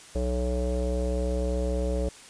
square tone with low-pass filter, 61.74 Hz, B1, in tune, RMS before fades -27 dBFS, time 0.15-2.09 s, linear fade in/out 5 ms, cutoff 520 Hz, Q 7.1, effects white hiss -48 dBFS RMS until 2.29 s + resampled to 22050 Hz

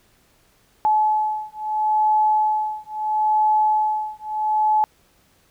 sine beating tone pair, 857 / 857.75 Hz, A5 / A5, -46 / -44 cents, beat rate 0.75 Hz, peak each -20 dBFS, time 0.85-4.84 s, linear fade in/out 0 ms, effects pink hiss -59 dBFS RMS until 5.5 s

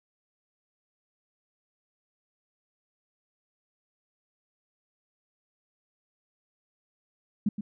sine tone with echo, 207.7 Hz, G#3, in tune, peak -21 dBFS, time 7.46-7.49 s, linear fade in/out 5 ms, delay 120 ms, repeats 1, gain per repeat -9 dB, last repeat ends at 7.61 s, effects none

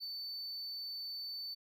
triangle tone with ADSR envelope, 4521 Hz, C#8, 33 cents sharp, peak -37 dBFS, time 0-1.55 s, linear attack 38 ms, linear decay 13 ms, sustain -2 dB, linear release 18 ms, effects none

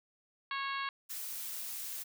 harmonic tone, 550 Hz, C#5, 14 cents flat, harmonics 2 / 3 / 4 / 5 / 6 / 7 / 8, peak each -37 / -41 / -43 / -45 / -47 / -48 / -49 dBFS, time 0.51-0.89 s, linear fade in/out 2 ms
blue noise, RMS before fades -41 dBFS, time 1.09-2.04 s, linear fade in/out 20 ms
effects none

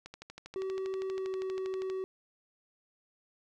click train, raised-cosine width 0.2 ms, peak -28 dBFS, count 24, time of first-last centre 0.06-1.9 s, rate 12.5 Hz
triangle tone with pitch glide, 381.4 to 378.3 Hz, G4 to F#4, -47 to +38 cents, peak -31 dBFS, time 0.56-2.04 s, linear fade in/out 0 ms, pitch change -15 cents, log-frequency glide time 1.13-1.34 s
effects none

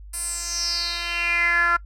10% pulse tone with band-pass filter sweep, 343.7 Hz, F4, 28 cents flat, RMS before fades -23 dBFS, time 0.13-1.77 s, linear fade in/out 10 ms, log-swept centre 10000 to 1400 Hz, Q 6.4, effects noise-tail reverb RT60 0.1 s tail -23 dB re dry + added 50 Hz sine -38 dBFS peak until 1.85 s

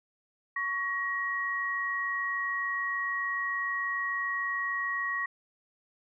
sine tone pair together, 1117 / 1896.6 Hz, C#6 / A#6, +13 / +29 cents, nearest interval major sixth, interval 916 cents, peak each -34 / -30 dBFS, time 0.56-5.26 s, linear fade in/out 5 ms, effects none

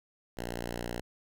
5% pulse tone, 59.2 Hz, A#1, 27 cents sharp, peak -24 dBFS, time 0.37-1.01 s, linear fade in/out 5 ms, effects none

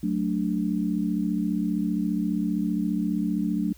sine chord, D major, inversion first, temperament equal, 185 / 220 / 293.7 Hz, F#3 / A3 / D4, 0 / 0 / 0 cents, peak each -27 / -27 / -28 dBFS, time 0.03-3.73 s, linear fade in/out 5 ms, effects added 60 Hz sine -49 dBFS peak until 3.77 s + white hiss -57 dBFS RMS until 3.77 s

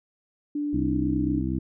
sine tone with pitch glide, 293 to 294.9 Hz, D4 to D4, -4 to +7 cents, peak -25 dBFS, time 0.55-1.41 s, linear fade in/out 5 ms, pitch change +11 cents, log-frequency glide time 0.7-1.25 s
harmonic tone, 64.6 Hz, C2, 21 cents flat, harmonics 1 / 2 / 3 / 4 / 5, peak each -31 / -31 / -31 / -31 / -31 dBFS, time 0.73-1.59 s, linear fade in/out 5 ms
effects none

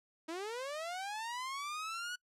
sawtooth linear sweep, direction up, 311.1 to 1480 Hz, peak -35 dBFS, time 0.28-2.16 s, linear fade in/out 10 ms, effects noise-tail reverb RT60 0.1 s tail -25 dB re dry + low-pass 9000 Hz 12 dB/octave

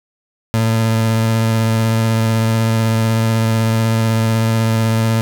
30% pulse tone with vibrato, 112.3 Hz, A2, 36 cents sharp, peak -10 dBFS, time 0.54-5.21 s, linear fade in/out 0 ms, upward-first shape sine, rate 16 Hz, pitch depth 15 cents each way, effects none

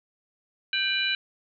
sine tone cluster, 1563 / 2392 / 2961 / 3963 Hz, G6 / D7 / F#7 / B7, -6 / +31 / +1 / +5 cents, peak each -29 dBFS, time 0.73-1.15 s, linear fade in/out 2 ms, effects none

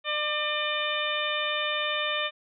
harmonic tone with a mistuned harmonic, 601 Hz, D5, 40 cents sharp, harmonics 1 / 2 / 3 / 4 / 5 / 6, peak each -33 / -33 / -33 / -33 / -33 / -33 dBFS, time 0.04-2.31 s, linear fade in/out 50 ms, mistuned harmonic 2, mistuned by -20 cents, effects none

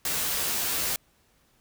white noise with comb filter, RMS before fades -28 dBFS, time 0.05-0.96 s, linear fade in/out 2 ms, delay 13 ms, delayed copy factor +0.85, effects pink hiss -65 dBFS RMS until 1.6 s

